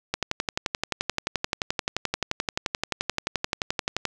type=click train; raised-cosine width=0.2 ms; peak=-7 dBFS; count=46; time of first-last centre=0.14-4.053 s; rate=11.5 Hz; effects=none